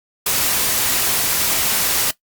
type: noise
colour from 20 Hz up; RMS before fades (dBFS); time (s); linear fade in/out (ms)
white; -18; 0.26-2.11; 5
effects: noise-tail reverb RT60 0.1 s tail -17 dB re dry + Opus 48 kbps